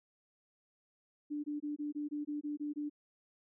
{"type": "tone bursts", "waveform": "sine", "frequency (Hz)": 295, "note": "D4", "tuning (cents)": 8, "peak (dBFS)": -35, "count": 10, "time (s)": [1.3, 2.898], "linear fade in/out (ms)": 20, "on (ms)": 140, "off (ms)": 22, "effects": []}